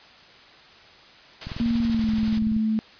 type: noise with tremolo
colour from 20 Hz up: white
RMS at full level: -34 dBFS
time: 1.41-2.39 s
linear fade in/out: 5 ms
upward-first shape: triangle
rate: 12 Hz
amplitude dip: 45%
type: click train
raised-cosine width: 5 ms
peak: -21 dBFS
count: 24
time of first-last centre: 1.47-2.565 s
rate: 21 Hz
type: tone with pitch glide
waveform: sine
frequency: 233.1 to 218.7 Hz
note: A#3 to A3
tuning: 0 to -10 cents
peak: -20 dBFS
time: 1.6-2.79 s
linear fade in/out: 0 ms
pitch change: -110 cents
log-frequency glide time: 1.82-2.09 s
effects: white hiss -49 dBFS RMS until 2.99 s + resampled to 11025 Hz

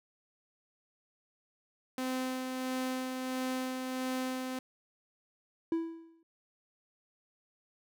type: tone with tremolo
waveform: sawtooth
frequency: 257.7 Hz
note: C4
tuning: 26 cents flat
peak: -28 dBFS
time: 1.98-4.59 s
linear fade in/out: 2 ms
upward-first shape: sine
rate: 1.5 Hz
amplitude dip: 35%
type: tone with exponential decay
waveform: triangle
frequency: 329.6 Hz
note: E4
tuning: in tune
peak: -24 dBFS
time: 5.72-6.23 s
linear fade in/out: 2 ms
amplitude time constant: 110 ms
effects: none

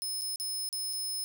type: tone with dropouts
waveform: 15% pulse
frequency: 5200 Hz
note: E8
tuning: 24 cents flat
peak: -27 dBFS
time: 0.02-1.24 s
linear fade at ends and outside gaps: 0 ms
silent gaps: 0.212-0.218 / 0.358-0.399 / 0.689-0.728 / 0.929-0.933 s
effects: none

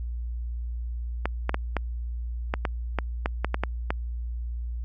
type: clicks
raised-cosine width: 0.5 ms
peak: -10 dBFS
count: 12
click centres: 1.256 / 1.494 / 1.544 / 1.767 / 2.539 / 2.652 / 2.987 / 3.259 / 3.446 / 3.544 / 3.636 / 3.905 s
effects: added 59 Hz sine -29 dBFS peak until 4.84 s

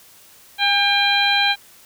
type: harmonic tone with a mistuned harmonic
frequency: 799 Hz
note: G5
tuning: 33 cents sharp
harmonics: 1 / 2 / 3 / 4 / 5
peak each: -21 / -21 / -21 / -21 / -21 dBFS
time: 0.58-1.56 s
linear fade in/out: 50 ms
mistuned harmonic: 1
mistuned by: +26 cents
effects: white hiss -48 dBFS RMS until 1.85 s

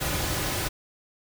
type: noise with comb filter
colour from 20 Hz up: pink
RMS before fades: -28 dBFS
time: 0-0.69 s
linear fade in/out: 20 ms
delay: 4.4 ms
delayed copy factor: -0.5
effects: none

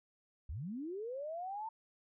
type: linear sweep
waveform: sine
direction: up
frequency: 55 to 908 Hz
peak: -39 dBFS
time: 0.49-1.69 s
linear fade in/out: 5 ms
effects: none

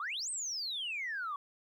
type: exponential two-way sweep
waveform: sine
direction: up then down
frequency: 1108.7 to 8580 to 1108.7 Hz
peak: -34 dBFS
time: 0-1.36 s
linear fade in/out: 2 ms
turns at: 0.3 s
effects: tanh soft clip ceiling -31 dBFS + 12-bit

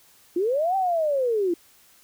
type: linear two-way sweep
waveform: sine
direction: up then down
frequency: 329.6 to 784 to 329.6 Hz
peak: -20 dBFS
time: 0.36-1.54 s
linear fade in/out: 5 ms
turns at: 0.76 s
effects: white hiss -56 dBFS RMS until 2.03 s

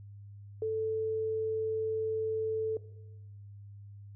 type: tone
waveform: sine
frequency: 440 Hz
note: A4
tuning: in tune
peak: -29 dBFS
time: 0.62-2.77 s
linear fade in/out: 2 ms
effects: noise-tail reverb RT60 0.9 s tail -17 dB re dry + added 101 Hz sine -46 dBFS peak until 4.15 s

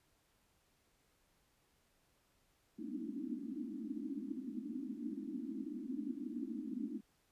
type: band-pass noise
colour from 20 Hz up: white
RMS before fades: -43 dBFS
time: 2.78-7.01 s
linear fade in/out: 10 ms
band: 210 to 320 Hz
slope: 96 dB/octave
effects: pink hiss -75 dBFS RMS until 7.31 s + resampled to 32000 Hz

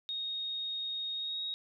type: tone with pitch glide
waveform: sine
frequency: 3729 to 3777 Hz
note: A#7 to A#7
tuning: 0 to +22 cents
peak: -34 dBFS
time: 0.09-1.54 s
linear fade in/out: 0 ms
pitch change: +22 cents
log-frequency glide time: 1.14-1.42 s
effects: none

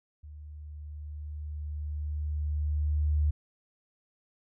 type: tone with level ramp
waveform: sine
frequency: 74.9 Hz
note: D2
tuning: 35 cents sharp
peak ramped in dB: -43 to -22 dBFS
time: 0.23-3.31 s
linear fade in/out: 10 ms
effects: none

